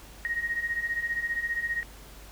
sine beating tone pair, 1864.7 / 1879.7 Hz, A#6 / A#6, 0 / +14 cents, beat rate 15 Hz, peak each -33 / -29 dBFS, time 0.25-1.83 s, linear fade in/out 0 ms, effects added 50 Hz sine -48 dBFS peak until 2.31 s + pink hiss -50 dBFS RMS until 2.31 s

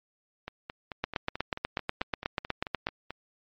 two click trains, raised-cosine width 0.3 ms, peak -20 / -11 dBFS, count 13 / 16, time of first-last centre 0.48-3.106 / 1.04-2.869 s, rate 4.57 / 8.2 Hz, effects low-pass 4000 Hz 12 dB/octave + MP3 48 kbps

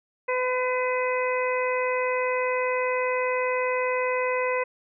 harmonic tone, 505 Hz, B4, 39 cents sharp, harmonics 1 / 2 / 3 / 4 / 5, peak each -25 / -29 / -37 / -31 / -33 dBFS, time 0.28-4.64 s, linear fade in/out 10 ms, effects none

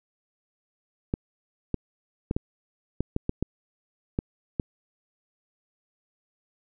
clicks, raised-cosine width 3 ms, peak -12 dBFS, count 10, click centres 1.139 / 1.743 / 2.311 / 2.365 / 3.006 / 3.164 / 3.294 / 3.426 / 4.189 / 4.598 s, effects none

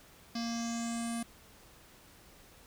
square tone with low-pass filter sweep, 232.4 Hz, A#3, 5 cents flat, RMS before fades -36 dBFS, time 0.35-1.23 s, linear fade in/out 5 ms, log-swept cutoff 5000 to 10000 Hz, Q 5.9, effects pink hiss -58 dBFS RMS until 2.66 s

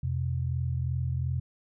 sine tone pair together, 85.83 / 128.6 Hz, F2 / C3, -30 / -30 cents, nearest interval perfect fifth, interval 700 cents, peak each -30 / -29 dBFS, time 0.03-1.4 s, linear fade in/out 5 ms, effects none

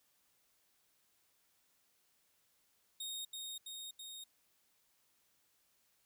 sawtooth tone with echo, 3716 Hz, A#7, 6 cents flat, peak -38 dBFS, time 3-3.25 s, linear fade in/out 5 ms, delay 330 ms, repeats 3, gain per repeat -2 dB, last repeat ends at 4.24 s, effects white hiss -75 dBFS RMS until 6.05 s

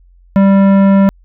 sine tone with tanh clipping, 196 Hz, G3, in tune, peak -7 dBFS, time 0.36-1.09 s, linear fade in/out 0 ms, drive 15 dB, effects added 44 Hz sine -42 dBFS peak until 1.24 s

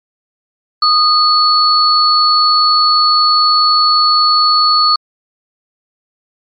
sine tone pair together, 1239 / 4415 Hz, D#6 / C#8, -8 / -8 cents, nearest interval octave + minor seventh, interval 2200 cents, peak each -10 dBFS, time 0.82-4.96 s, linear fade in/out 5 ms, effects MP3 64 kbps

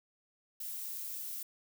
violet noise, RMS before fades -41 dBFS, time 0.6-1.43 s, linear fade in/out 5 ms, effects none

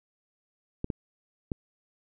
clicks, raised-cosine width 3 ms, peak -17 dBFS, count 3, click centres 0.844 / 0.902 / 1.518 s, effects none

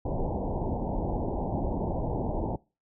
pink low-pass noise, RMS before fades -30 dBFS, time 0.05-2.56 s, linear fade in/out 5 ms, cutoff 930 Hz, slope 96 dB/octave, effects noise-tail reverb RT60 0.3 s tail -23 dB re dry

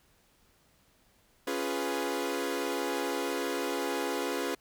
sawtooth chord, C# dominant seventh, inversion none, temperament equal, 277.2 / 349.2 / 415.3 / 493.9 Hz, C#4 / E#4 / G#4 / B4, 0 / 0 / 0 / 0 cents, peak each -32 dBFS, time 1.47-4.55 s, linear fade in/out 5 ms, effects pink hiss -66 dBFS RMS until 4.6 s

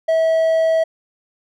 triangle tone, 648 Hz, E5, 30 cents flat, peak -11 dBFS, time 0.08-0.84 s, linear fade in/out 10 ms, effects none

